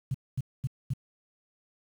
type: tone bursts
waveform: sine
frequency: 130.81 Hz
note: C3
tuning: in tune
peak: -26 dBFS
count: 4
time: 0.11-0.936 s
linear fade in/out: 5 ms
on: 34 ms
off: 230 ms
effects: 9-bit